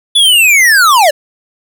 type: linear sweep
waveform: square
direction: down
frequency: 3485 to 550 Hz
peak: -5 dBFS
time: 0.15-1.11 s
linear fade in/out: 10 ms
effects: none

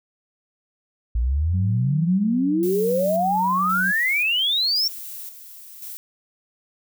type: exponential sweep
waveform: sine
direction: up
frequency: 54.9 to 5588 Hz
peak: -18 dBFS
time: 1.15-4.88 s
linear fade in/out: 5 ms
type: tone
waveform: sine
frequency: 185 Hz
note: F#3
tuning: in tune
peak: -26 dBFS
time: 1.53-3.92 s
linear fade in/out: 20 ms
type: noise with tremolo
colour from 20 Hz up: violet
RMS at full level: -35 dBFS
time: 2.63-5.97 s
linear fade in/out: 0 ms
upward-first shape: square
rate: 0.94 Hz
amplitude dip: 55%
effects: none

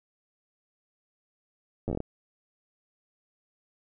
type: slowing click train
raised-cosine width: 2 ms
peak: -18 dBFS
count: 8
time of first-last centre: 1.88-2.004 s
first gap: 9 ms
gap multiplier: 1.22
effects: none

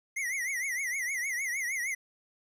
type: tone with vibrato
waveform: square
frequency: 2051 Hz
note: C7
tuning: 35 cents flat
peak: -31 dBFS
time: 0.16-1.95 s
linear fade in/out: 10 ms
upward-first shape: triangle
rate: 6.5 Hz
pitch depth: 170 cents each way
effects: resampled to 32000 Hz + 12-bit

